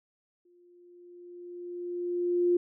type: tone with exponential growth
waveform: sine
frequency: 351.9 Hz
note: F4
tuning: 13 cents sharp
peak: -20 dBFS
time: 0.45-2.57 s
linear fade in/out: 5 ms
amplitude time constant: 460 ms
effects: none